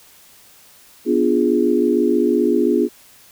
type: chord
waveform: sine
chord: B diminished seventh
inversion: none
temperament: equal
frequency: 246.9 / 293.7 / 349.2 / 415.3 Hz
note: B3 / D4 / F4 / Ab4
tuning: 0 / 0 / 0 / 0 cents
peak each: -19 / -20 / -18 / -19 dBFS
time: 1.05-2.89 s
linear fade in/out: 50 ms
effects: white hiss -48 dBFS RMS until 3.31 s